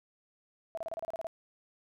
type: tone bursts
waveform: sine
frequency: 659.3 Hz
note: E5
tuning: in tune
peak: -34 dBFS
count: 10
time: 0.75-1.269 s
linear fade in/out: 0 ms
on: 24 ms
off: 31 ms
effects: none